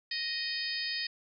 harmonic tone with a mistuned harmonic, 622.3 Hz, D#5, in tune, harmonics 3 / 4 / 5 / 6 / 7 / 8, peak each -38 / -42 / -44 / -43 / -37 / -37 dBFS, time 0.11-1.07 s, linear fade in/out 5 ms, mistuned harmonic 7, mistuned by +26 cents, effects none

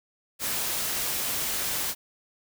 white noise, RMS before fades -29 dBFS, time 0.39-1.95 s, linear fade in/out 50 ms, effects none

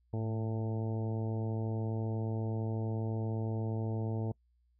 harmonic tone with a mistuned harmonic, 111.7 Hz, A2, 27 cents sharp, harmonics 1 / 2 / 3 / 4 / 5 / 6 / 7 / 8, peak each -33 / -40 / -43 / -43 / -49 / -49 / -52 / -53 dBFS, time 0.13-4.32 s, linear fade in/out 5 ms, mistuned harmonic 1, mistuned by -43 cents, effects noise-tail reverb RT60 0.1 s tail -26 dB re dry + added 60 Hz sine -68 dBFS peak until 4.79 s

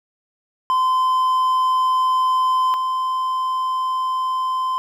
triangle tone pair in turn, 1029 / 1032.9 Hz, C6 / C6, -29 / -23 cents, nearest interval unison, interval 6 cents, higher second, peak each -13 / -17 dBFS, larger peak first, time 0.7-2.74 / 2.74-4.78 s, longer neither, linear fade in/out 0 ms, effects none

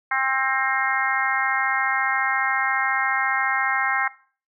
harmonic tone, 265.6 Hz, C4, 26 cents sharp, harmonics 3 / 4 / 5 / 6 / 7 / 8, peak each -27 / -27 / -27 / -27 / -27 / -27 dBFS, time 0.11-4.08 s, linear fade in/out 5 ms, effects noise-tail reverb RT60 0.4 s tail -18 dB re dry

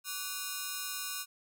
5% pulse ring-modulated tone, 1318.5 Hz, E6, in tune, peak -21 dBFS, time 0.04-1.26 s, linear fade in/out 50 ms, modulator 168 Hz, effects none

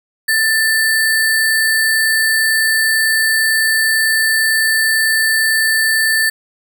sine tone with sample-and-hold, 1771 Hz, A6, 11 cents sharp, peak -11 dBFS, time 0.28-6.3 s, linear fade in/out 10 ms, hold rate 6300 Hz, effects none

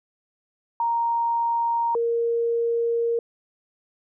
sine tone pair in turn, 932.3 / 466.1 Hz, A#5 / A#4, 0 / 0 cents, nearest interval octave, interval 1200 cents, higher first, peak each -20 dBFS, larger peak neither, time 0.8-1.95 / 1.95-3.19 s, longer second, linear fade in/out 2 ms, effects none

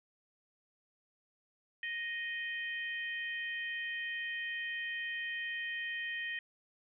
harmonic tone, 622.3 Hz, D#5, in tune, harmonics 3 / 4 / 5, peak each -37 / -44 / -45 dBFS, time 1.83-6.39 s, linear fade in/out 2 ms, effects none

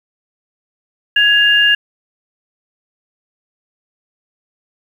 sine tone pair together, 1669 / 2807 Hz, G#6 / F7, +8 / +8 cents, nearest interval major sixth, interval 900 cents, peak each -11 dBFS, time 1.16-1.75 s, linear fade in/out 5 ms, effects 7-bit

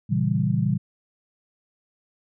sine chord, A# diminished seventh, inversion none, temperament equal, 116.54 / 138.59 / 164.81 / 196 Hz, A#2 / C#3 / E3 / G3, 0 / 0 / 0 / 0 cents, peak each -25 dBFS, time 0.09-0.78 s, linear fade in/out 20 ms, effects none

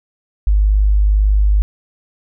sine tone, 51 Hz, G#1, 31 cents flat, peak -9 dBFS, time 0.47-1.62 s, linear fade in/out 0 ms, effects none

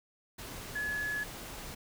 sine tone in noise, 1700 Hz, G#6, 40 cents sharp, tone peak -32 dBFS, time 0.75-1.24 s, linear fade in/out 10 ms, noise pink, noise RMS -44 dBFS, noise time 0.38-1.75 s, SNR +9 dB, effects none

